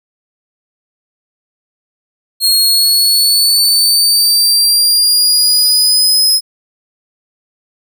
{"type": "exponential sweep", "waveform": "sawtooth", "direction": "up", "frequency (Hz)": [4256, 5120], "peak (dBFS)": -5, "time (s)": [2.4, 6.41], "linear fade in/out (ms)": 50, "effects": []}